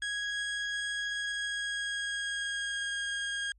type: tone with pitch glide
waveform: 30% pulse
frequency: 1654 to 1627.5 Hz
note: G#6 to G#6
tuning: -8 to -36 cents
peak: -29 dBFS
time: 0.02-3.52 s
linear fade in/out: 2 ms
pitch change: -28 cents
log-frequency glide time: 1.18-2.96 s
effects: added 50 Hz sine -59 dBFS peak until 3.58 s + MP3 32 kbps